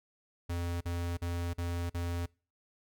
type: tone bursts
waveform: square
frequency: 86.3 Hz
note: F2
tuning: 20 cents flat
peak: -33 dBFS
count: 5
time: 0.49-2.262 s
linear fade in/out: 10 ms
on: 320 ms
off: 43 ms
effects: noise-tail reverb RT60 0.4 s tail -26 dB re dry